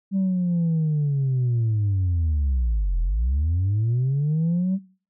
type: linear two-way sweep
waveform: sine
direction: down then up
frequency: 196 to 40 to 194.5 Hz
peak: -17 dBFS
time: 0.11-4.79 s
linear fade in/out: 50 ms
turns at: 3.01 s
effects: noise-tail reverb RT60 0.4 s tail -21 dB re dry + tanh soft clip ceiling -17 dBFS